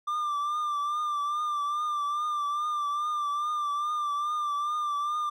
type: tone with vibrato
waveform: triangle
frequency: 1187 Hz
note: D6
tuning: 18 cents sharp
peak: -25 dBFS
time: 0.07-5.3 s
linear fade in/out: 10 ms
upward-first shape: triangle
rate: 2.4 Hz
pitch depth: 52 cents each way
effects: none